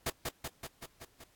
pink noise with echo, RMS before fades -33 dBFS, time 0.06-0.1 s, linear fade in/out 5 ms, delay 190 ms, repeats 6, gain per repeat -3 dB, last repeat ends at 1.24 s, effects pink hiss -67 dBFS RMS until 1.35 s + AAC 64 kbps

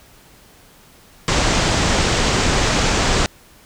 pink low-pass noise, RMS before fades -17 dBFS, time 1.28-3.26 s, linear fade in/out 0 ms, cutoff 7800 Hz, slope 48 dB/octave, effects pink hiss -48 dBFS RMS until 3.65 s

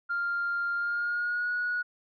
sine tone with pitch glide, 1396.9 to 1457.9 Hz, F6 to F#6, 0 to -26 cents, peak -26 dBFS, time 0.09-1.83 s, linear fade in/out 20 ms, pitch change +74 cents, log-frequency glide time 0.75-1.51 s, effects tanh soft clip ceiling -23 dBFS

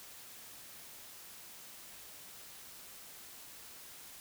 silence, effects white hiss -52 dBFS RMS until 4.2 s

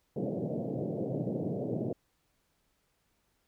pink band-pass noise, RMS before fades -34 dBFS, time 0.16-1.93 s, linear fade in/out 5 ms, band 120 to 630 Hz, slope 48 dB/octave, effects pink hiss -75 dBFS RMS until 3.47 s

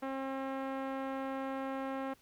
5% pulse tone with low-pass filter, 268.1 Hz, C4, 42 cents sharp, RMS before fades -38 dBFS, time 0.02-2.14 s, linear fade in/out 10 ms, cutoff 860 Hz, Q 0.56, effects pink hiss -66 dBFS RMS until 2.21 s

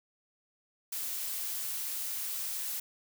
blue noise, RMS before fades -36 dBFS, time 0.92-2.8 s, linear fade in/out 5 ms, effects none

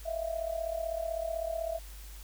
sine tone with amplitude modulation, 659.3 Hz, E5, in tune, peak -28 dBFS, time 0.05-1.79 s, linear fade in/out 20 ms, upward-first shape sine, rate 35.9 Hz, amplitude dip 80%, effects added 50 Hz sine -44 dBFS peak until 2.23 s + white hiss -53 dBFS RMS until 2.23 s

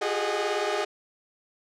sawtooth tone cluster, 354.5 / 404.7 / 422.5 / 616 / 741 Hz, F4 / G#4 / G#4 / D#5 / F#5, +26 / -45 / +30 / -17 / +2 cents, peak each -32 / -26 / -27 / -27 / -31 dBFS, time 0.01-0.85 s, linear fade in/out 10 ms, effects low-pass 6000 Hz 12 dB/octave

